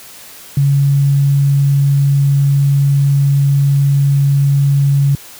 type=tone; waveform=sine; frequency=140 Hz; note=C#3; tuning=18 cents sharp; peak=-8 dBFS; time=0.57-5.15 s; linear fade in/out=2 ms; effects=white hiss -36 dBFS RMS until 5.39 s + high-pass 60 Hz 12 dB/octave